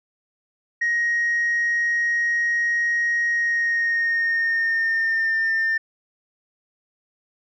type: tone with pitch glide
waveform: sine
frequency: 1881 to 1801.3 Hz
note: A#6 to A6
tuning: +15 to +40 cents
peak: -17 dBFS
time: 0.81-5.78 s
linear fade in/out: 10 ms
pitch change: -75 cents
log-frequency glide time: 3.28-5.36 s
effects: tanh soft clip ceiling -16 dBFS